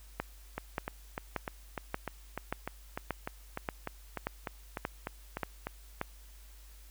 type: two click trains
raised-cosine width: 0.5 ms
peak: -20 / -17 dBFS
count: 18 / 11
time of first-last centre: 0.58-5.67 / 0.2-6.014 s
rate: 3.34 / 1.72 Hz
effects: added 50 Hz sine -51 dBFS peak until 6.9 s + white hiss -60 dBFS RMS until 6.9 s